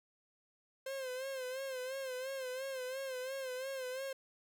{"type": "tone with vibrato", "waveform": "45% pulse", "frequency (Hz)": 523.3, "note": "C5", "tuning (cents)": 0, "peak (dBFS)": -39, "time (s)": [0.86, 4.13], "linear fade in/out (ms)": 5, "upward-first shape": "sine", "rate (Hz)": 2.9, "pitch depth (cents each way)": 69, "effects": []}